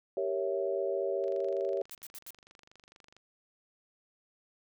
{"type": "chord", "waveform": "sine", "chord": "G diminished seventh", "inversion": "none", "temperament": "equal", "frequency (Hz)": [392, 466.2, 554.4, 659.3], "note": ["G4", "Bb4", "Db5", "Fb5"], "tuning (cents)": [0, 0, 0, 0], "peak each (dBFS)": [-33, -38, -33, -38], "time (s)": [0.17, 1.82], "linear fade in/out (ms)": 2}
{"type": "click train", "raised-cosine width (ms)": 0.2, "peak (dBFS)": -38, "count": 48, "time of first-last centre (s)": [1.24, 3.166], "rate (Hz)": 24.4}
{"type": "noise bursts", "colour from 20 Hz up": "blue", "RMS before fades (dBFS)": -45, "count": 4, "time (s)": [1.91, 2.305], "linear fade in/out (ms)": 0, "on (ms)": 38, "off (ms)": 81}
{"effects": []}